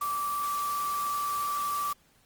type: tone in noise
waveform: sine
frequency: 1163 Hz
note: D6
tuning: 17 cents flat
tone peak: -28 dBFS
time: 0.01-1.93 s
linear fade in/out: 5 ms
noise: white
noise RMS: -40 dBFS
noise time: 0.01-1.93 s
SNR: +9 dB
effects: pink hiss -64 dBFS RMS until 2.25 s + Opus 24 kbps